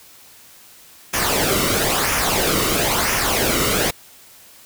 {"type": "noise with flanger", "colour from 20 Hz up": "pink", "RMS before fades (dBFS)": -19, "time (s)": [1.13, 3.91], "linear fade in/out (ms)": 10, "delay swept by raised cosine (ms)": [0.24, 1.22], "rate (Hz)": 1, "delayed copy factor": -0.6, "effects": ["white hiss -46 dBFS RMS until 4.65 s"]}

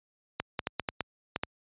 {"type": "clicks", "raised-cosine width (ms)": 0.3, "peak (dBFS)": -13, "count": 8, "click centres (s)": [0.4, 0.592, 0.671, 0.797, 0.888, 1.007, 1.361, 1.435], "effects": ["high-pass 60 Hz 12 dB/octave", "resampled to 8000 Hz"]}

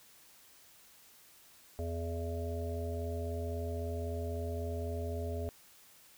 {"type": "harmonic tone", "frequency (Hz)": 83.8, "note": "E2", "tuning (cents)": 29, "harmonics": [1, 3, 5, 7, 8], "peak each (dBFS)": [-36, -45, -42, -45, -45], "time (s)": [1.79, 5.49], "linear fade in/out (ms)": 0, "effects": ["white hiss -60 dBFS RMS until 6.17 s"]}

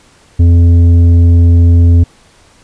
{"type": "tone with tanh clipping", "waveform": "triangle", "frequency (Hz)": 85.6, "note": "F2", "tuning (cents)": -34, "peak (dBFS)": -4, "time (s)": [0.39, 2.04], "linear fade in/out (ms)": 10, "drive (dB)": 12, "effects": ["pink hiss -45 dBFS RMS until 2.63 s", "resampled to 22050 Hz"]}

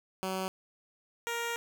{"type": "tone pair in turn", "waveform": "10% pulse", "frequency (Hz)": [188.7, 468.4], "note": ["F#3", "A#4"], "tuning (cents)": [34, 8], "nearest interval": "octave + major third", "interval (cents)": 1574, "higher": "second", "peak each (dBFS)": -24, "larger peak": "neither", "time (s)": [[0.23, 0.48], [1.27, 1.56]], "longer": "second", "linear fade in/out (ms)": 0, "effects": []}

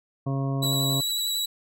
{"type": "harmonic tone", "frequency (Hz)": 136.4, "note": "C#3", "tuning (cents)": -28, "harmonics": [1, 2, 3, 4, 5, 7, 8], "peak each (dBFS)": [-25, -31, -38, -40, -37, -45, -41], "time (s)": [0.26, 1.01], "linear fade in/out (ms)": 10}
{"type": "tone with vibrato", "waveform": "sawtooth", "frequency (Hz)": 3917, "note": "B7", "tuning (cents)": -15, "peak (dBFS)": -22, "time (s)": [0.62, 1.46], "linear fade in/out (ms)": 10, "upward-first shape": "sine", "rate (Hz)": 11, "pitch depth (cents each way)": 15}
{"effects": []}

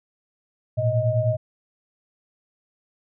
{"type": "tone cluster", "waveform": "sine", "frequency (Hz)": [111.1, 120.8, 625], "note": ["A2", "B2", "D#5"], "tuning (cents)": [17, -38, 8], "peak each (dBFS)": -23, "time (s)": [0.77, 1.37], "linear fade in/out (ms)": 20, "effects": []}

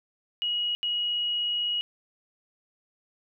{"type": "tone bursts at uneven times", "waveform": "sine", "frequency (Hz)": 2901, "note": "F#7", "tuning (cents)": -35, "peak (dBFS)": -25, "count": 2, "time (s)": [[0.42, 0.75], [0.83, 1.81]], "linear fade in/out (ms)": 0, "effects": []}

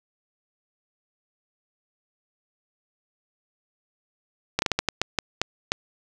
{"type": "slowing click train", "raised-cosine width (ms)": 0.2, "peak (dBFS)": -4, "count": 10, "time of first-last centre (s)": [4.59, 5.719], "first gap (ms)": 31, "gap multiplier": 1.33, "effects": []}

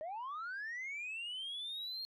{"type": "linear sweep", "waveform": "sine", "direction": "up", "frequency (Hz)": [597, 4272], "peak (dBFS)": -38, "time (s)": [0.01, 2.05], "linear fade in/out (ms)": 0, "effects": ["tanh soft clip ceiling -38 dBFS"]}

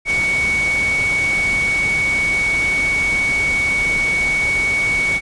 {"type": "tone in noise", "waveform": "sine", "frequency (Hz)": 2233, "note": "C#7", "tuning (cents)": 12, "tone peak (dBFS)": -15, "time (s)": [0.05, 5.21], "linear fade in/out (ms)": 50, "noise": "pink", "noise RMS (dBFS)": -27, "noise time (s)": [0.05, 5.21], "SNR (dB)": 9, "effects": ["resampled to 22050 Hz"]}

